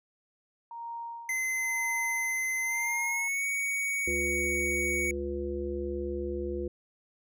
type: tone with tremolo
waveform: sine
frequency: 932.3 Hz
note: A#5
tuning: in tune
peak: -35 dBFS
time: 0.71-3.28 s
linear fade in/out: 2 ms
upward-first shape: sine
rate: 0.99 Hz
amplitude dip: 90%
type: tone with pitch glide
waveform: square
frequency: 2055 to 2241 Hz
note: C7 to C#7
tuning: -32 to +18 cents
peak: -29 dBFS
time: 1.29-5.11 s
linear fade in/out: 2 ms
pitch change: +150 cents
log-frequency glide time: 2.62-3.46 s
type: harmonic tone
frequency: 70.6 Hz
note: C#2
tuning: 32 cents sharp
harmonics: 1 / 3 / 5 / 7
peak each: -37 / -41 / -33 / -38 dBFS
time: 4.07-6.68 s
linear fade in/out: 5 ms
effects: none